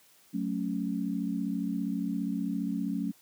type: chord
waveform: sine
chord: F# minor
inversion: none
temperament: equal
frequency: 185 / 220 / 277.2 Hz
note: F#3 / A3 / C#4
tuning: 0 / 0 / 0 cents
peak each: -33 dBFS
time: 0.33-3.12 s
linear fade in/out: 20 ms
effects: white hiss -61 dBFS RMS until 3.21 s + high-pass 100 Hz 12 dB/octave